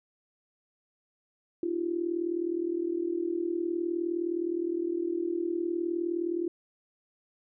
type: tone with amplitude modulation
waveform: sine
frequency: 342.1 Hz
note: F4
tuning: 36 cents flat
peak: -24 dBFS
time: 1.63-6.48 s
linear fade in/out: 2 ms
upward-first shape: sine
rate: 39.5 Hz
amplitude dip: 80%
effects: none